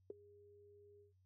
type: tone with ADSR envelope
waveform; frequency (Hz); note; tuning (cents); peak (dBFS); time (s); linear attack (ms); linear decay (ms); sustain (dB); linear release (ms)
sine; 410; G#4; -22; -38; 0.1-1.13; 3; 10; -24; 130
effects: noise-tail reverb RT60 0.1 s tail -18 dB re dry + added 93 Hz sine -70 dBFS peak until 1.25 s